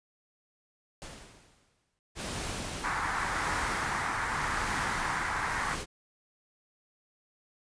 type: noise with exponential decay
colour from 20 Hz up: pink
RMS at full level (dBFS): -42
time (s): 1.02-1.99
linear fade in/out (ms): 0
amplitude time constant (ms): 210
type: noise with tremolo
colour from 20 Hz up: pink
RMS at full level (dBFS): -35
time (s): 2.15-5.86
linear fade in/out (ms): 50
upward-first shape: triangle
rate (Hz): 0.86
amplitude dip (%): 45
type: band-pass noise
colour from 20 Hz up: pink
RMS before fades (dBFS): -33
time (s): 2.83-5.76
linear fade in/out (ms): 20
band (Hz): 810 to 2100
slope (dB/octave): 48
effects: resampled to 22050 Hz